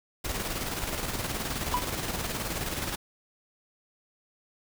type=noise with tremolo; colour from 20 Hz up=pink; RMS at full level=-31 dBFS; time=0.24-2.96 s; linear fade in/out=10 ms; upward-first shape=square; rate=19 Hz; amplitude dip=40%
type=tone with exponential decay; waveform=triangle; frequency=987.8 Hz; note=B5; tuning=in tune; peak=-18 dBFS; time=1.74-1.86 s; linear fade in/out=1 ms; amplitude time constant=26 ms
effects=none